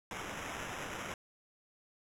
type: noise with sample-and-hold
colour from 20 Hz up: white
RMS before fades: -42 dBFS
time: 0.11-1.14 s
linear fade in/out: 2 ms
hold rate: 4410 Hz
effects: low-pass 11000 Hz 12 dB/octave